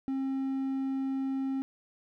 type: tone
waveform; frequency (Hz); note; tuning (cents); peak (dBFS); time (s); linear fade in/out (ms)
triangle; 268; C4; +42; -27; 0.08-1.62; 0
effects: none